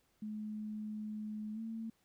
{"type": "tone with pitch glide", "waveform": "sine", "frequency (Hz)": [213.4, 224.7], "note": ["G#3", "A3"], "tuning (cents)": [47, 37], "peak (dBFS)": -39, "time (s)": [0.22, 1.9], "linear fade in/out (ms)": 5, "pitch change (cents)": 90, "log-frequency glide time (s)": [1.53, 1.6], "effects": ["pink hiss -75 dBFS RMS until 2.04 s"]}